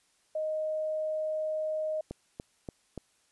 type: tone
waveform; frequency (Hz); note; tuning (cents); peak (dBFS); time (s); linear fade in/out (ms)
sine; 622.3; D#5; 0; -29; 0.35-2.01; 5
type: click train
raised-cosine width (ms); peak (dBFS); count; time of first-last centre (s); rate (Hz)
2; -24; 4; 2.11-2.977; 3.46
effects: white hiss -69 dBFS RMS until 3.31 s + resampled to 24000 Hz